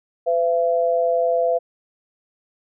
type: tone pair together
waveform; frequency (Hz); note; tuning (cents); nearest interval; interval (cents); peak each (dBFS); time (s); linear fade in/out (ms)
sine; 506.4 / 676; B4 / E5; +43 / +43; perfect fourth; 500; -19; 0.26-1.59; 20
effects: none